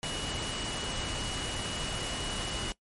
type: tone in noise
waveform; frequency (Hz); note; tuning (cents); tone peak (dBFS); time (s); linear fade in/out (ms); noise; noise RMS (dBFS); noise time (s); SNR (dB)
sine; 2922; F#7; -22; -39; 0.03-2.72; 0; pink; -35; 0.03-2.72; -7
effects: noise-tail reverb RT60 0.1 s tail -21 dB re dry + MP3 48 kbps